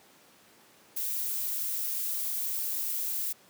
violet noise, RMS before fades -32 dBFS, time 0.96-3.33 s, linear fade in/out 10 ms, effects pink hiss -58 dBFS RMS until 3.49 s + high-pass 200 Hz 12 dB/octave

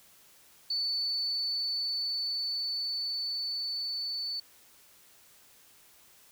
sine tone with level ramp, 4488 Hz, C#8, 21 cents sharp, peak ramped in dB -28 to -32 dBFS, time 0.7-4.4 s, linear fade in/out 5 ms, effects white hiss -59 dBFS RMS until 6.31 s

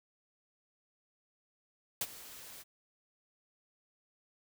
white noise with ADSR envelope, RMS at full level -32 dBFS, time 2.01-2.64 s, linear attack 4 ms, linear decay 41 ms, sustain -18 dB, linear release 30 ms, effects none

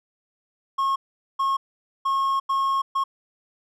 triangle tone bursts at uneven times, 1086 Hz, C#6, 36 cents flat, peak -18 dBFS, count 5, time 0.78-0.96 / 1.39-1.57 / 2.05-2.4 / 2.49-2.82 / 2.95-3.04 s, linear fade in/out 10 ms, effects none

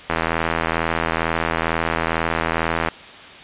click train, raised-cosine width 0.5 ms, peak -4 dBFS, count 230, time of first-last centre 0.1-2.886 s, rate 82.2 Hz, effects white hiss -39 dBFS RMS until 3.43 s + resampled to 8000 Hz

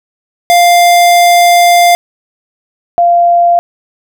square / sine tone pair in turn, 698.5 / 692.9 Hz, F5 / F5, 0 / -14 cents, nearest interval unison, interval 14 cents, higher first, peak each -4 dBFS, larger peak neither, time 0.5-1.95 / 2.98-3.59 s, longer first, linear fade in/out 0 ms, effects none

